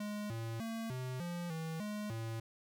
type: tone with pitch steps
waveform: square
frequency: 208.3 / 113.9 / 226.2 / 128 / 173.8 / 161.4 / 209.6 / 113.2 Hz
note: G#3 / A#2 / A3 / C3 / F3 / E3 / G#3 / A2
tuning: +5 / -40 / +48 / -38 / -8 / -36 / +16 / +50 cents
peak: -39 dBFS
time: 0-2.4 s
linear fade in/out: 5 ms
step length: 300 ms
effects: none